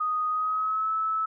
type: tone with pitch glide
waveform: sine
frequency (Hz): 1244.5 to 1304.1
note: D#6 to E6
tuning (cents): 0 to -19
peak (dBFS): -24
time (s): 0-1.26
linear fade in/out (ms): 10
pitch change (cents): +81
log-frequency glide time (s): 0.29-0.91
effects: none